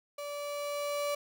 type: tone with level ramp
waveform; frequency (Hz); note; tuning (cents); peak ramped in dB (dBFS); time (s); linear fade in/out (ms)
35% pulse; 579; D5; -25; -36 to -28; 0.18-1.15; 5
effects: none